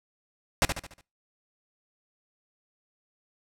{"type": "noise with echo", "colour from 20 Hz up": "pink", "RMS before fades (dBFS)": -21, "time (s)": [0.62, 0.65], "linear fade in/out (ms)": 0, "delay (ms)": 72, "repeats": 5, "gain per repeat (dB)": -7, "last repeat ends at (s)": 1.01, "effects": ["noise-tail reverb RT60 0.3 s tail -24 dB re dry", "low-pass 10000 Hz 12 dB/octave"]}